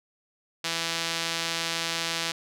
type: tone with band-pass filter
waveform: sawtooth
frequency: 166 Hz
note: E3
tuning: 12 cents sharp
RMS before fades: -30 dBFS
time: 0.64-2.32 s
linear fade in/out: 5 ms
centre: 4200 Hz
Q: 1
effects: none